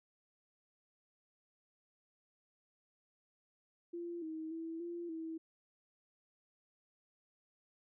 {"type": "tone with pitch steps", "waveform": "sine", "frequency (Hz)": [343.6, 317.4, 327.3, 343.7, 323.8], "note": ["F4", "D#4", "E4", "F4", "E4"], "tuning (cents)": [-28, 35, -12, -28, -31], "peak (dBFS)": -40, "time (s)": [3.93, 5.38], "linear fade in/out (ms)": 10, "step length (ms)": 290, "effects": []}